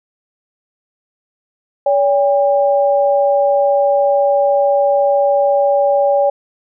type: tone pair together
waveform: sine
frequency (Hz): 568 / 801.9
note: C#5 / G5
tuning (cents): +42 / +39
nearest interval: tritone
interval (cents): 597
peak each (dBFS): -11 / -16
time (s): 1.86-6.3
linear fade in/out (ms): 5
effects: none